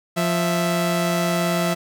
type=tone pair together; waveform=sawtooth; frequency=174.61 / 659.8 Hz; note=F3 / E5; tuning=0 / +1 cents; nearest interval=octave + major seventh; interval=2301 cents; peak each=-17 / -19 dBFS; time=0.16-1.75 s; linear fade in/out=20 ms; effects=none